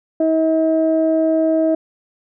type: tone pair together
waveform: sine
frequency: 320 / 640 Hz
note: D#4 / D#5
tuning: +49 / +49 cents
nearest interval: octave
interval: 1200 cents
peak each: -15 dBFS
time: 0.2-1.75 s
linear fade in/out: 5 ms
effects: tanh soft clip ceiling -6 dBFS